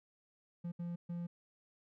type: tone bursts at uneven times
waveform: triangle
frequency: 172.6 Hz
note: F3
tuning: 20 cents flat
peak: -36 dBFS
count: 3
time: 0.64-0.72 / 0.79-0.96 / 1.09-1.27 s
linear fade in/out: 10 ms
effects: none